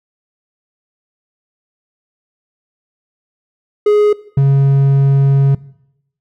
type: tone pair in turn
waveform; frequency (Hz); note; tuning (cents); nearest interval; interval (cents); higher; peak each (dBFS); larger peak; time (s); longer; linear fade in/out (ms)
triangle; 417.7 / 137.91; G#4 / C#3; +10 / -9; octave + perfect fifth; 1919; first; -5; neither; 3.86-4.13 / 4.37-5.55; second; 5
effects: noise-tail reverb RT60 0.8 s tail -20 dB re dry